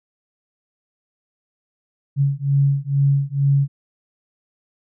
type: beating tone pair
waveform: sine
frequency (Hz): 138.59 / 140.79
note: C#3 / C#3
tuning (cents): 0 / +27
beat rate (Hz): 2.2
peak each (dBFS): -18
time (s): 2.16-3.68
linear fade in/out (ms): 50
effects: none